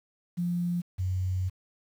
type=tone pair in turn; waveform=sine; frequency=174.7 / 92.54 Hz; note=F3 / F#2; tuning=+1 / +1 cents; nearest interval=major seventh; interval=1100 cents; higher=first; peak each=-26 dBFS; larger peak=neither; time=0.37-0.82 / 0.98-1.5 s; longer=second; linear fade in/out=20 ms; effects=9-bit